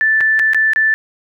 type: tone with dropouts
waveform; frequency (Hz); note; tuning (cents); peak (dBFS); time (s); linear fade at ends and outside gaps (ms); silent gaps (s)
sine; 1760; A6; 0; -10; 0.01-0.94; 0; 0.206-0.21 / 0.392-0.396 / 0.534-0.546 / 0.734-0.76
effects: none